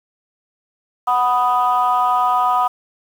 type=chord; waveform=sine; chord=B major; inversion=second; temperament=equal; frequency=740 / 987.8 / 1244.5 Hz; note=F#5 / B5 / D#6; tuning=0 / 0 / 0 cents; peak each=-17 dBFS; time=1.07-2.68 s; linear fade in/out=10 ms; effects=tanh soft clip ceiling -7 dBFS + 7-bit